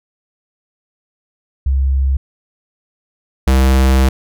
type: tone pair in turn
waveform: sine / square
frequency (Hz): 67.2 / 65.86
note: C2 / C2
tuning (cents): +47 / +12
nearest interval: unison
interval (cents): 35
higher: first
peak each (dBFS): -11 / -9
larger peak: second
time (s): 1.66-2.17 / 3.47-4.09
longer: second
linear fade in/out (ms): 5
effects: none